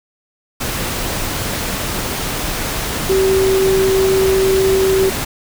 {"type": "tone in noise", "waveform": "sine", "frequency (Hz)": 383, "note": "G4", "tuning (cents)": -40, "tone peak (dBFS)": -11, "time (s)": [3.09, 5.1], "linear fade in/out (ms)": 10, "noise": "pink", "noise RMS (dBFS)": -21, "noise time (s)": [0.6, 5.25], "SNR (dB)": 7, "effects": []}